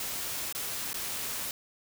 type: noise with dropouts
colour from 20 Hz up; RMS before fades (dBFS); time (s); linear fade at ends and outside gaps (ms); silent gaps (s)
white; -35; 0-1.51; 1; 0.526-0.549 / 0.931-0.942
effects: none